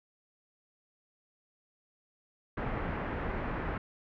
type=low-pass noise; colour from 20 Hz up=pink; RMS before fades=-35 dBFS; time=2.57-3.78 s; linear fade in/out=5 ms; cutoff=2000 Hz; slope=24 dB/octave; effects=none